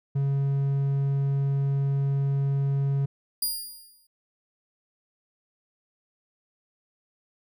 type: tone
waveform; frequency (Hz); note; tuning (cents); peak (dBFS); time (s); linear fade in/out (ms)
triangle; 138.59; C#3; 0; -20; 0.15-3.06; 10
type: tone with exponential decay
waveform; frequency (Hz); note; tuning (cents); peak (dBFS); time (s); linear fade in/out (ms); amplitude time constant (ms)
10% pulse; 4837; D#8; -50; -16; 3.42-4.07; 5; 140
effects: none